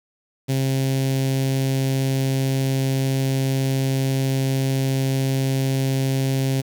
sawtooth tone with notch filter, 133.9 Hz, C3, 40 cents sharp, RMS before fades -21 dBFS, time 0.48-6.62 s, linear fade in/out 20 ms, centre 1200 Hz, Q 0.6, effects 8-bit

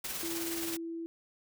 white noise with tremolo, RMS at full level -36 dBFS, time 0.04-0.77 s, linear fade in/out 5 ms, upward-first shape triangle, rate 19 Hz, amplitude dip 45%
sine tone with pitch glide, 334.2 to 331.9 Hz, E4 to E4, +24 to +12 cents, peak -36 dBFS, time 0.23-1.06 s, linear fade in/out 0 ms, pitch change -12 cents, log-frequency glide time 0.52-0.77 s
effects none

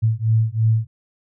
sine beating tone pair, 110 / 113 Hz, A2 / A2, 0 / +47 cents, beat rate 3 Hz, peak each -18 dBFS, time 0.02-0.87 s, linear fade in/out 20 ms, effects none

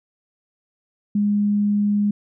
sine tone, 205.8 Hz, G#3, 16 cents flat, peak -16 dBFS, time 1.15-2.11 s, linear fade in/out 5 ms, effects none

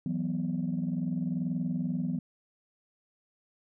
sine chord, E suspended second, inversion none, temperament just, 164.81 / 185.42 / 247.2 Hz, E3 / F#3 / B3, 0 / +4 / +2 cents, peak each -32 dBFS, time 0.06-2.19 s, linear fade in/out 2 ms, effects tanh soft clip ceiling -22 dBFS

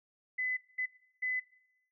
sine tone bursts at uneven times, 2013 Hz, B6, 33 cents sharp, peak -31 dBFS, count 3, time 0.38-0.57 / 0.78-0.86 / 1.22-1.4 s, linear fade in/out 10 ms, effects noise-tail reverb RT60 0.8 s tail -19 dB re dry

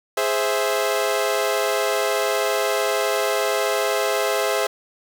sawtooth chord, Ab augmented, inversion none, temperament equal, 415.3 / 523.3 / 659.3 Hz, Ab4 / C5 / E5, 0 / 0 / 0 cents, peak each -20 dBFS, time 0.17-4.67 s, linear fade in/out 5 ms, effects none

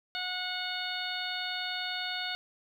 harmonic tone, 730 Hz, F#5, 24 cents flat, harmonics 1 / 2 / 3 / 4 / 5 / 6, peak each -41 / -38 / -41 / -40 / -38 / -40 dBFS, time 0.15-2.35 s, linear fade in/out 0 ms, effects 10-bit

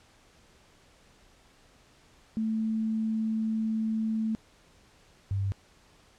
sine tone pair in turn, 220.5 / 98.22 Hz, A3 / G2, +4 / +4 cents, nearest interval octave + major second, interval 1400 cents, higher first, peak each -26 dBFS, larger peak neither, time 2.37-4.35 / 5.31-5.52 s, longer first, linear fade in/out 0 ms, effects pink hiss -60 dBFS RMS until 6.18 s + low-pass 8000 Hz 12 dB/octave

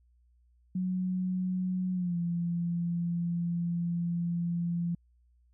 sine tone with pitch glide, 183.9 to 171.58 Hz, F#3 to F3, -10 to -30 cents, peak -28 dBFS, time 0.75-4.95 s, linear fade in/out 5 ms, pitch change -120 cents, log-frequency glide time 1.93-2.17 s, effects added 60 Hz sine -62 dBFS peak until 5.53 s

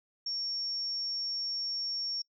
sine tone, 5500 Hz, F8, 27 cents flat, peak -32 dBFS, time 0.26-2.22 s, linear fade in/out 5 ms, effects noise-tail reverb RT60 0.1 s tail -26 dB re dry

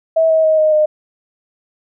sine tone with pitch steps, 648 / 638.7 / 629.6 / 620.5 / 611.6 Hz, E5 / D#5 / D#5 / D#5 / D#5, -30 / +45 / +20 / -5 / -30 cents, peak -9 dBFS, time 0.16-0.86 s, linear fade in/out 10 ms, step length 140 ms, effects none

